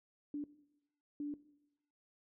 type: tone bursts at uneven times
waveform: sine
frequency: 291.6 Hz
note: D4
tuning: 12 cents flat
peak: -37 dBFS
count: 2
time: 0.34-0.44 / 1.2-1.34 s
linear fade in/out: 2 ms
effects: noise-tail reverb RT60 0.9 s tail -18 dB re dry